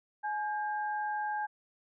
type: tone pair together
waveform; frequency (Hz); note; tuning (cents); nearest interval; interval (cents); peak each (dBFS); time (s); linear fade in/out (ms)
sine; 843.5 / 1602; G#5 / G6; +27 / +37; major seventh; 1110; -32 / -38; 0.23-1.47; 20
effects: none